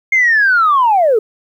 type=linear sweep; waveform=sine; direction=down; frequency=2141 to 407.6 Hz; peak=-7 dBFS; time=0.12-1.19 s; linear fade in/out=5 ms; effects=tanh soft clip ceiling -4 dBFS + 8-bit